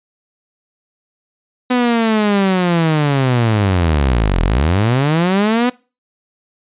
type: linear two-way sweep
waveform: sawtooth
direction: down then up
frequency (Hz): 252.1 to 39 to 252.1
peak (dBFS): -8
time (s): 1.7-5.7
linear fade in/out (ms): 10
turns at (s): 4.42
effects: noise-tail reverb RT60 0.3 s tail -21 dB re dry + resampled to 8000 Hz